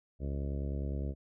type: harmonic tone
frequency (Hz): 69.8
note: C#2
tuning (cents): +13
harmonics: 1 / 2 / 3 / 4 / 5 / 6 / 7 / 8 / 9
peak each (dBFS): -34 / -40 / -44 / -46 / -48 / -50 / -51 / -52 / -53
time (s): 0.19-1.15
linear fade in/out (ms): 50
effects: none